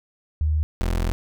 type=tone pair in turn; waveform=sine / 30% pulse; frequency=76.8 / 42.63 Hz; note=D#2 / F1; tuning=-22 / -41 cents; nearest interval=minor seventh; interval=1019 cents; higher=first; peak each=-18 dBFS; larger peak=neither; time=0.41-0.63 / 0.81-1.12 s; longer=second; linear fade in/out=0 ms; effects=none